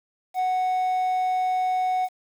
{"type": "tone with quantisation", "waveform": "triangle", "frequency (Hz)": 740, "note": "F#5", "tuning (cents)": 0, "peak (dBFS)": -19, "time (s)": [0.34, 2.09], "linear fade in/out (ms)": 50, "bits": 8, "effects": []}